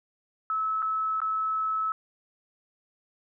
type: tone with dropouts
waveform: sine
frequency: 1299 Hz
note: E6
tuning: 26 cents flat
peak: -25 dBFS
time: 0.5-1.92 s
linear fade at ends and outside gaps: 1 ms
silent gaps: 0.821-0.826 / 1.203-1.217 s
effects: none